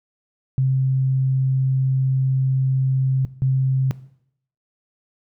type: tone bursts at uneven times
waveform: sine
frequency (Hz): 132.2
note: C3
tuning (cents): +18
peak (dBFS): -15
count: 2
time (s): 0.58-3.25 / 3.42-3.91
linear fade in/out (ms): 0
effects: noise-tail reverb RT60 0.7 s tail -18 dB re dry